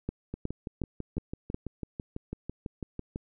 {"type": "two click trains", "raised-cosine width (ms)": 3, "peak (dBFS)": [-18, -22], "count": [5, 18], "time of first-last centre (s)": [[0.09, 1.545], [0.34, 3.159]], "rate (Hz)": [2.75, 6.03], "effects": []}